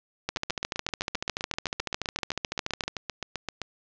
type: two click trains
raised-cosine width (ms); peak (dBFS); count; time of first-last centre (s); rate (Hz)
0.2; -14 / -11; 26 / 37; 0.37-3.617 / 0.29-2.88; 7.7 / 13.9
effects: resampled to 16000 Hz + 8-bit